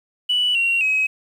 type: tone with pitch steps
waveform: sine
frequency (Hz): 2960 / 2746 / 2547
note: F#7 / F7 / D#7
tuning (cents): 0 / -30 / +40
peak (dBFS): -15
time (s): 0.29-1.07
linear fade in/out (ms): 10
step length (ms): 260
effects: tanh soft clip ceiling -12 dBFS + 8-bit